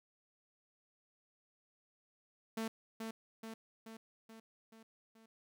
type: tone with echo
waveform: sawtooth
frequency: 223.6 Hz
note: A3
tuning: 28 cents sharp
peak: -33 dBFS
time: 2.57-2.68 s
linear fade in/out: 5 ms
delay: 430 ms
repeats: 6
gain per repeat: -4 dB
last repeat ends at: 5.26 s
effects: none